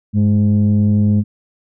sine tone pair together, 101.7 / 208.9 Hz, G#2 / G#3, -36 / +10 cents, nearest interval octave, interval 1246 cents, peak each -11 dBFS, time 0.13-1.24 s, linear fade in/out 50 ms, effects tanh soft clip ceiling -7 dBFS

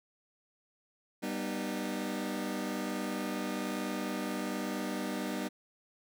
sawtooth chord, G augmented, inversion none, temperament just, 196 / 245 / 306.2 Hz, G3 / B3 / D#4, 0 / -14 / -28 cents, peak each -34 dBFS, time 1.22-5.49 s, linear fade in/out 20 ms, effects none

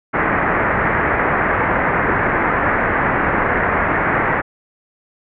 white low-pass noise, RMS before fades -17 dBFS, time 0.13-4.42 s, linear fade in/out 20 ms, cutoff 2000 Hz, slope 48 dB/octave, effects none

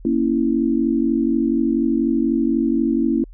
sine chord, A# diminished, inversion none, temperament equal, 233.1 / 277.2 / 329.6 Hz, A#3 / C#4 / E4, 0 / 0 / 0 cents, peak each -20 dBFS, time 0.05-3.24 s, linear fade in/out 2 ms, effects added 40 Hz sine -37 dBFS peak until 3.33 s

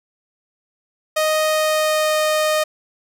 sawtooth tone with pitch glide, 622 to 617 Hz, D#5 to D#5, -1 to -15 cents, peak -12 dBFS, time 1.16-2.64 s, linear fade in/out 10 ms, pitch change -14 cents, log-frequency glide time 1.44-2.18 s, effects none

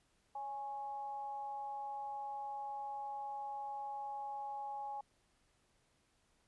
sine tone with amplitude modulation, 830 Hz, G#5, 1 cent flat, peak -38 dBFS, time 0.35-5.01 s, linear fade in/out 5 ms, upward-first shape sine, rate 269 Hz, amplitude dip 50%, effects pink hiss -75 dBFS RMS until 6.47 s + resampled to 24000 Hz

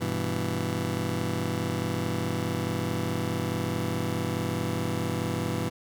20% pulse chord, E minor, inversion first, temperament just, 98.89 / 123.61 / 164.81 Hz, G2 / B2 / E3, +16 / +2 / 0 cents, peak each -27 dBFS, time 0-5.7 s, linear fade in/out 20 ms, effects none

